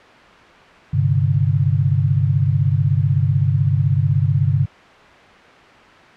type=chord; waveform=sine; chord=G suspended fourth; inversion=none; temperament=equal with one note detuned; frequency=99.54 / 130.81 / 146.83 Hz; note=G2 / C3 / D3; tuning=+27 / 0 / 0 cents; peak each=-18 dBFS; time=0.93-4.66 s; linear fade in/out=10 ms; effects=white hiss -43 dBFS RMS until 6.16 s + low-pass 2000 Hz 12 dB/octave